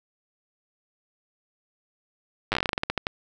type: slowing click train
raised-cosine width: 0.3 ms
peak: -8 dBFS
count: 16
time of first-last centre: 2.52-3.069 s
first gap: 9 ms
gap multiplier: 1.18
effects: none